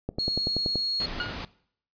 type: click train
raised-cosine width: 2 ms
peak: -16 dBFS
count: 8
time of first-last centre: 0.09-0.757 s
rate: 10.5 Hz
type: tone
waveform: sine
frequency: 4308 Hz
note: C8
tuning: 50 cents sharp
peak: -25 dBFS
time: 0.19-1.06 s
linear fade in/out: 5 ms
type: noise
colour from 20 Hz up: pink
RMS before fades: -35 dBFS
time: 1-1.45 s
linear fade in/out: 2 ms
type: tone with exponential decay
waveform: sawtooth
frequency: 1438 Hz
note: F#6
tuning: 50 cents flat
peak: -21 dBFS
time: 1.2-1.43 s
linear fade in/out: 1 ms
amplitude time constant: 49 ms
effects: noise-tail reverb RT60 0.6 s tail -20 dB re dry + resampled to 11025 Hz